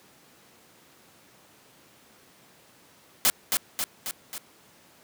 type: noise with echo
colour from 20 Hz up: white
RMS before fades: -20 dBFS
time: 3.25-3.3 s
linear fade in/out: 0 ms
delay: 270 ms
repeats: 4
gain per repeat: -4 dB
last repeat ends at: 4.38 s
effects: pink hiss -56 dBFS RMS until 5.03 s + high-pass 150 Hz 12 dB/octave